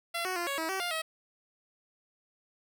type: tone with pitch steps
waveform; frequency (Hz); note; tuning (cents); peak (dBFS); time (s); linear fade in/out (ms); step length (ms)
10% pulse; 681 / 370.7 / 346.7 / 556 / 322.6 / 382.2 / 703 / 641; F5 / F#4 / F4 / C#5 / E4 / G4 / F5 / E5; -44 / +3 / -13 / +5 / -37 / -44 / +11 / -49; -23; 0.14-1.02; 10; 110
effects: none